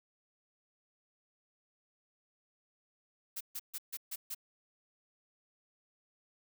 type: noise bursts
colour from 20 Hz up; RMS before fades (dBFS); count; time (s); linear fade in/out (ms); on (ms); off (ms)
blue; -40; 6; 3.36-4.348; 10; 48; 140
effects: none